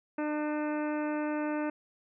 harmonic tone with a mistuned harmonic, 300.9 Hz, D4, 42 cents sharp, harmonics 1 / 2 / 3 / 4 / 5 / 6 / 7 / 8 / 9, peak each -31 / -36 / -40 / -45 / -43 / -48 / -51 / -53 / -51 dBFS, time 0.18-1.7 s, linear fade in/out 5 ms, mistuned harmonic 9, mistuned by -59 cents, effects none

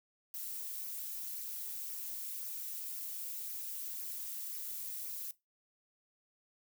violet noise with flanger, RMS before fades -42 dBFS, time 0.34-5.31 s, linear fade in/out 0 ms, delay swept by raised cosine 0.25 to 5.55 ms, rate 1.9 Hz, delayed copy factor -0.5, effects noise-tail reverb RT60 0.2 s tail -19 dB re dry

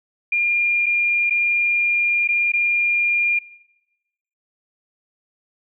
sine tone with dropouts, 2407 Hz, D7, 42 cents sharp, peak -16 dBFS, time 0.32-3.39 s, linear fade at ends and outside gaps 5 ms, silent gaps 0.86-0.864 / 1.298-1.306 / 2.276-2.287 / 2.52-2.535 s, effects noise-tail reverb RT60 1.0 s tail -20 dB re dry

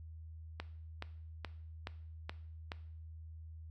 click train, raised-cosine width 0.3 ms, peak -24 dBFS, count 6, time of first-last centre 0.6-2.719 s, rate 2.36 Hz, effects noise-tail reverb RT60 0.6 s tail -17 dB re dry + added 80 Hz sine -47 dBFS peak until 3.7 s

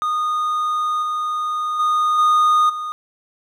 triangle tone with level steps, 1231 Hz, D#6, 19 cents flat, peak -16 / -18 / -13 / -10 / -22 dBFS, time 0.02-2.92 s, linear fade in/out 0 ms, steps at 1.02 / 1.79 / 2.18 / 2.69 s, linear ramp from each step 10 ms, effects none

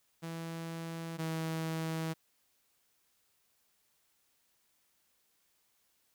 sawtooth tone pair in turn, 165 / 161.42 Hz, E3 / E3, +2 / -36 cents, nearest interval unison, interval 38 cents, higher first, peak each -35 / -30 dBFS, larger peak second, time 0.22-1.18 / 1.18-2.14 s, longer neither, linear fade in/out 20 ms, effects white hiss -74 dBFS RMS until 6.14 s

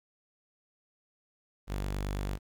sawtooth tone, 49 Hz, G1, in tune, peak -28 dBFS, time 1.67-2.39 s, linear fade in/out 50 ms, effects 11-bit

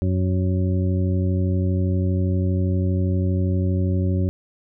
harmonic tone, 92.5 Hz, F#2, in tune, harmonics 1 / 2 / 3 / 4 / 6, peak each -19 / -25 / -29 / -31 / -35 dBFS, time 0.02-4.29 s, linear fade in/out 0 ms, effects none

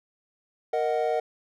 triangle chord, D# minor, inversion second, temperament equal, 466.2 / 622.3 / 740 Hz, A#4 / D#5 / F#5, 0 / 0 / 0 cents, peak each -25 / -26 / -26 dBFS, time 0.73-1.2 s, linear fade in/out 5 ms, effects none

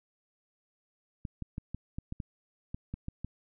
clicks, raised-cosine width 5 ms, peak -24 dBFS, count 11, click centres 1.252 / 1.423 / 1.581 / 1.746 / 1.985 / 2.124 / 2.202 / 2.745 / 2.94 / 3.084 / 3.246 s, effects none

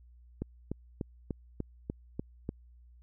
click train, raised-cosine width 3 ms, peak -21 dBFS, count 8, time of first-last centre 0.42-2.491 s, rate 3.38 Hz, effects added 60 Hz sine -54 dBFS peak until 3.02 s

